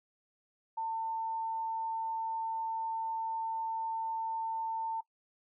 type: tone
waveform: sine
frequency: 898 Hz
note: A5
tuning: 35 cents sharp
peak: -32 dBFS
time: 0.77-5.01 s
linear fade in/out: 10 ms
effects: noise-tail reverb RT60 0.1 s tail -20 dB re dry